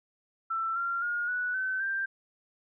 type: tone with pitch steps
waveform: sine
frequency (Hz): 1335 / 1380.5 / 1427.5 / 1476.2 / 1526.4 / 1578.4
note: E6 / F6 / F6 / F#6 / G6 / G6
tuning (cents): +22 / -20 / +37 / -4 / -47 / +11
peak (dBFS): -28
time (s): 0.5-2.06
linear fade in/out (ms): 10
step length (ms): 260
effects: none